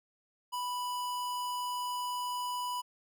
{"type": "tone", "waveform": "square", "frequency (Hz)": 987.8, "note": "B5", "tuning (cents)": 0, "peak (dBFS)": -34, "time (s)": [0.52, 2.82], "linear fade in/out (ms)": 20, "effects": []}